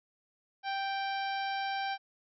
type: harmonic tone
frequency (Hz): 784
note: G5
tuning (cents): 0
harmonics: 1 / 2 / 3 / 4 / 5 / 6 / 7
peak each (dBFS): -33 / -39 / -43 / -45 / -47 / -49 / -50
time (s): 0.63-1.98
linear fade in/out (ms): 50
effects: none